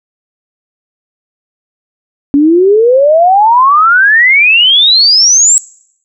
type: exponential sweep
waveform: sine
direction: up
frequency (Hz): 277.2 to 7810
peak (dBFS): -3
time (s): 2.34-5.58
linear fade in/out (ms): 0
effects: noise-tail reverb RT60 0.7 s tail -22 dB re dry